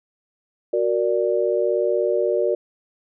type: chord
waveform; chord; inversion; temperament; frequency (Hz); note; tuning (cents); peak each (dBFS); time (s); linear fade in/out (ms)
sine; Gb augmented; none; equal; 370 / 466.2 / 587.3; Gb4 / Bb4 / D5; 0 / 0 / 0; -22; 0.73-2.55; 5
effects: none